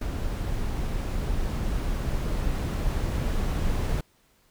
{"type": "noise with level ramp", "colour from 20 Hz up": "brown", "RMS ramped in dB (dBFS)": [-29, -25], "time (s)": [0.01, 4.01], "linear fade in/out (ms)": 5, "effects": ["pink hiss -64 dBFS RMS until 4.5 s"]}